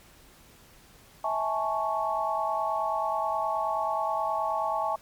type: chord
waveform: sine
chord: A major seventh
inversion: second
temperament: equal with one note detuned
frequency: 649.8 / 830.6 / 880 / 1108.7 Hz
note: E5 / G#5 / A5 / C#6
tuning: -25 / 0 / 0 / 0 cents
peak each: -31 dBFS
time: 1.24-4.96 s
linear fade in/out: 5 ms
effects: pink hiss -55 dBFS RMS until 5.01 s + MP3 96 kbps